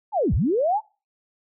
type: linear two-way sweep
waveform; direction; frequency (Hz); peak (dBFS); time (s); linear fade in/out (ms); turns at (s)
sine; down then up; 907 to 44.72 to 907; -18; 0.12-0.81; 50; 0.34
effects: noise-tail reverb RT60 0.3 s tail -22 dB re dry